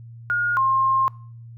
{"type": "tone pair in turn", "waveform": "sine", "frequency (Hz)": [1430, 1063.6], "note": ["F6", "C6"], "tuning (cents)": [41, 28], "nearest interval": "perfect fourth", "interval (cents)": 513, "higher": "first", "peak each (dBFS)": [-18, -16], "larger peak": "second", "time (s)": [[0.3, 0.57], [0.57, 1.08]], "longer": "second", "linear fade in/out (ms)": 0, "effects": ["noise-tail reverb RT60 0.5 s tail -24 dB re dry", "added 116 Hz sine -38 dBFS peak until 1.57 s"]}